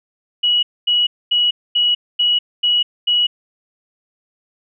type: tone bursts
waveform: sine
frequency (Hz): 2921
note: F#7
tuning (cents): -23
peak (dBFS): -12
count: 7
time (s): 0.43-3.27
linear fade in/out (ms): 10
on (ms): 200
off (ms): 240
effects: none